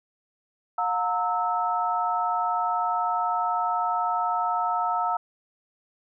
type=tone cluster; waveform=sine; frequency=716 / 916 / 1304 Hz; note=F5 / A#5 / E6; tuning=+43 / -31 / -19 cents; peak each=-27 dBFS; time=0.78-5.17 s; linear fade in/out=5 ms; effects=none